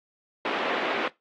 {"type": "band-pass noise", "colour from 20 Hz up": "pink", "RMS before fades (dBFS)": -28, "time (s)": [0.45, 1.08], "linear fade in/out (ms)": 2, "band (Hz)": [300, 3000], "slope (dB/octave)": 24, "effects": ["noise-tail reverb RT60 0.2 s tail -20 dB re dry", "AAC 48 kbps"]}